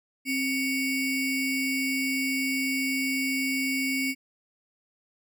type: ring-modulated tone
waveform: square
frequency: 1250 Hz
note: D#6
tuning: 8 cents sharp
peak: -23 dBFS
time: 0.25-4.15 s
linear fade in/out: 50 ms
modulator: 984 Hz
effects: none